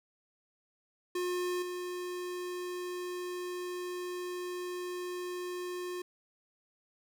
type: tone with level steps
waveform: square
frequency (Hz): 358.6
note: F4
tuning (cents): +46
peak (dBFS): -32 / -37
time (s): 1.15-6.02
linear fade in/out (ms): 5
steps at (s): 1.62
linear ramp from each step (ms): 5
effects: none